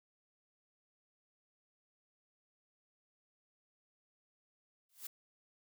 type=noise with exponential growth; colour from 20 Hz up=blue; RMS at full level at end=-40 dBFS; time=4.89-5.07 s; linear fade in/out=5 ms; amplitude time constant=37 ms; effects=none